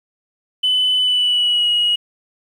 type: tone with pitch glide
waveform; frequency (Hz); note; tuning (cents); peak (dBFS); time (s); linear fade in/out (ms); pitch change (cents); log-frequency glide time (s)
sine; 3010 to 2899; F#7 to F#7; +29 to -36; -12; 0.63-1.96; 10; -65; 0.97-1.69
effects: tanh soft clip ceiling -10 dBFS + 8-bit